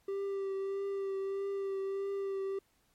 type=tone with vibrato; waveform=triangle; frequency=392 Hz; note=G4; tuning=in tune; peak=-31 dBFS; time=0.08-2.59 s; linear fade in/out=5 ms; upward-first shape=triangle; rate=1.6 Hz; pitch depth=22 cents each way; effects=pink hiss -72 dBFS RMS until 2.94 s + MP3 64 kbps